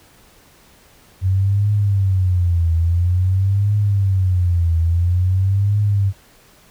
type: tone with vibrato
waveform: sine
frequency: 92.5 Hz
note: F#2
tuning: in tune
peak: -13 dBFS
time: 1.21-6.13 s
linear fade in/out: 50 ms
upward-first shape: triangle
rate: 0.49 Hz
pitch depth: 210 cents each way
effects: pink hiss -50 dBFS RMS until 6.7 s